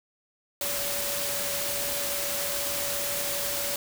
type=tone in noise; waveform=sine; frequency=570 Hz; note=C#5; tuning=48 cents sharp; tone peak=-36 dBFS; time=0.61-3.76 s; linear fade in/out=2 ms; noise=white; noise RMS=-30 dBFS; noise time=0.61-3.76 s; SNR=-9 dB; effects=none